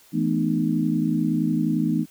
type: tone cluster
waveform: sine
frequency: 165.1 / 217.4 / 248.3 / 305.9 Hz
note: E3 / A3 / B3 / D#4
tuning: +3 / -21 / +9 / -29 cents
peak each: -25 dBFS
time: 0.12-2.06 s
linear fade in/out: 50 ms
effects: white hiss -54 dBFS RMS until 2.1 s